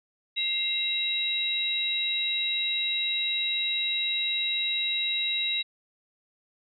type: tone cluster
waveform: sine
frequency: 2105 / 2730 / 3842 Hz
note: C7 / F7 / B7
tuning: +10 / -40 / -48 cents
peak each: -35 / -33 / -26 dBFS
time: 0.36-5.63 s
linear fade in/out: 20 ms
effects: none